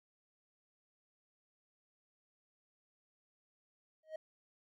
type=tone with exponential growth; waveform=triangle; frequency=629 Hz; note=D#5; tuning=19 cents sharp; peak=-35 dBFS; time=4.03-4.16 s; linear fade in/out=5 ms; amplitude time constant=28 ms; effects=none